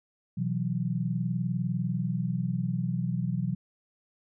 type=chord; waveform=sine; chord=B suspended fourth; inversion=none; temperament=equal with one note detuned; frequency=125.56 / 164.81 / 185 Hz; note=B2 / E3 / F#3; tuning=+29 / 0 / 0 cents; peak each=-31 dBFS; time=0.37-3.55 s; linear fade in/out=10 ms; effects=none